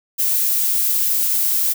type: noise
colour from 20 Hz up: violet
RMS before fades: -18 dBFS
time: 0.18-1.74 s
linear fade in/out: 20 ms
effects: none